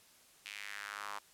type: tone with high-pass filter sweep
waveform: square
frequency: 51.1 Hz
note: G#1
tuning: 27 cents flat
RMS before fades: -45 dBFS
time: 0.45-1.19 s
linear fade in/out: 10 ms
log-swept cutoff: 2600 to 1000 Hz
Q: 2.9
effects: white hiss -63 dBFS RMS until 1.33 s + low-pass 12000 Hz 12 dB/octave